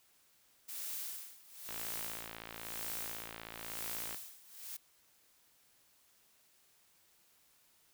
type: noise with tremolo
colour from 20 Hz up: blue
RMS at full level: -41 dBFS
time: 0.68-4.77 s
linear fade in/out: 10 ms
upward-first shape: sine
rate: 1 Hz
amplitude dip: 90%
type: click train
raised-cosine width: 0.3 ms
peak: -28 dBFS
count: 139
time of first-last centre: 1.69-4.146 s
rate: 56.2 Hz
effects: white hiss -69 dBFS RMS until 7.93 s